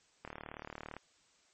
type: click train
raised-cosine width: 0.5 ms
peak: -28 dBFS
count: 28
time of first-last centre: 0.25-0.966 s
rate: 37.7 Hz
effects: white hiss -69 dBFS RMS until 1.53 s + MP3 32 kbps